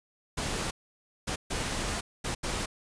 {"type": "noise bursts at uneven times", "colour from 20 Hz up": "pink", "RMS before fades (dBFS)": -32, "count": 5, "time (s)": [[0.37, 0.71], [1.27, 1.36], [1.5, 2.01], [2.24, 2.35], [2.43, 2.66]], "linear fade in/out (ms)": 10, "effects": ["resampled to 22050 Hz"]}